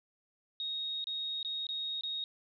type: tone with dropouts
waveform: sine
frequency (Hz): 3750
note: A#7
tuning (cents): +10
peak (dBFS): -34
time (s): 0.6-2.24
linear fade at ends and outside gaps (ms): 1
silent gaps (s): 1.042-1.07 / 1.429-1.448 / 1.668-1.689 / 2.01-2.035
effects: none